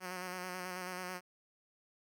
5% pulse tone with vibrato, 182.4 Hz, F#3, 24 cents flat, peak -29 dBFS, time 0-1.21 s, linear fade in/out 50 ms, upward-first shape square, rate 9.2 Hz, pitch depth 25 cents each way, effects none

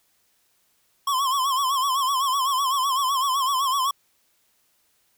square tone with vibrato, 1075 Hz, C6, 47 cents sharp, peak -21 dBFS, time 1.07-3.91 s, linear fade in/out 5 ms, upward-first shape sine, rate 7.9 Hz, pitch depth 100 cents each way, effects white hiss -66 dBFS RMS until 5.17 s

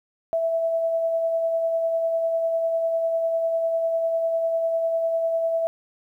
sine tone with tremolo, 659.3 Hz, E5, in tune, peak -19 dBFS, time 0.33-5.67 s, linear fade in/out 0 ms, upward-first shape sine, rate 10 Hz, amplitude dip 30%, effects 10-bit

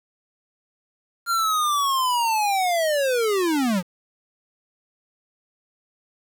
square linear sweep, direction down, 1396.9 to 166.6 Hz, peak -20 dBFS, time 1.26-3.83 s, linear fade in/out 50 ms, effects 8-bit

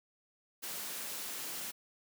white high-pass noise, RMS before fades -41 dBFS, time 0.62-1.72 s, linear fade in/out 20 ms, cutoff 140 Hz, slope 24 dB/octave, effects none

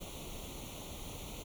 pink noise with comb filter, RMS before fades -45 dBFS, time 0-1.44 s, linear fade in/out 20 ms, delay 0.3 ms, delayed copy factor +0.85, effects none

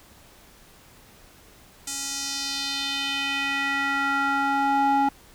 square tone with band-pass filter sweep, 277.1 Hz, C#4, 1 cent flat, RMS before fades -25 dBFS, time 1.87-5.09 s, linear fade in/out 5 ms, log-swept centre 7500 to 730 Hz, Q 2.3, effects pink hiss -52 dBFS RMS until 5.34 s

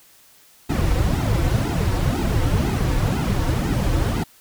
brown noise with flanger, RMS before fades -20 dBFS, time 0.69-4.24 s, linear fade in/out 10 ms, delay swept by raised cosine 1.7 to 5 ms, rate 2 Hz, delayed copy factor -1, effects white hiss -52 dBFS RMS until 4.4 s

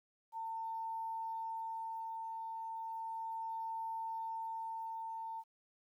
sine tone with tremolo, 900 Hz, A5, 39 cents sharp, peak -38 dBFS, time 0.32-5.44 s, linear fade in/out 50 ms, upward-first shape sine, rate 0.35 Hz, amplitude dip 25%, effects 12-bit

